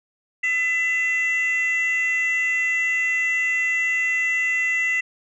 sine tone pair together, 2008 / 2699 Hz, B6 / E7, +28 / +40 cents, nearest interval perfect fourth, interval 512 cents, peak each -18 / -24 dBFS, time 0.43-5.01 s, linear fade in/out 10 ms, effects tanh soft clip ceiling -16 dBFS

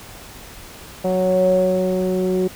sawtooth tone with low-pass filter sweep, 185 Hz, F#3, in tune, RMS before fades -18 dBFS, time 1.04-2.48 s, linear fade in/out 10 ms, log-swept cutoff 630 to 420 Hz, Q 9.2, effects pink hiss -39 dBFS RMS until 2.55 s

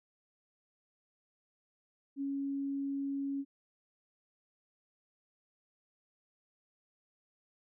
sine tone, 277.2 Hz, C#4, in tune, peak -33 dBFS, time 2.16-3.45 s, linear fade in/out 50 ms, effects none

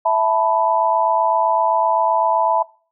sine chord, E suspended fourth, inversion none, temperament equal, 659.3 / 880 / 987.8 Hz, E5 / A5 / B5, 0 / 0 / 0 cents, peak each -18 dBFS, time 0.05-2.63 s, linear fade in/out 10 ms, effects noise-tail reverb RT60 0.4 s tail -22 dB re dry

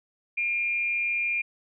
sine tone with amplitude modulation, 2400 Hz, D7, 37 cents sharp, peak -22 dBFS, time 0.37-1.42 s, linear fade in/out 10 ms, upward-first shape sine, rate 234 Hz, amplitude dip 45%, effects none

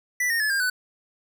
square tone with pitch steps, 1975.5 / 1843.2 / 1719.8 / 1604.6 / 1497.1 Hz, B6 / A#6 / A6 / G6 / F#6, 0 / -20 / -40 / +40 / +20 cents, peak -22 dBFS, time 0.2-0.7 s, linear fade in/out 5 ms, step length 100 ms, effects none

